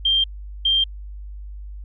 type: tone pair in turn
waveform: sine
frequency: 3175 / 3175 Hz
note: G7 / G7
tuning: +21 / +21 cents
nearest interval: unison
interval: 0 cents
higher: neither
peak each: -15 dBFS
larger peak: neither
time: 0.05-0.24 / 0.65-0.84 s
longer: neither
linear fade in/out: 5 ms
effects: added 50 Hz sine -32 dBFS peak until 1.84 s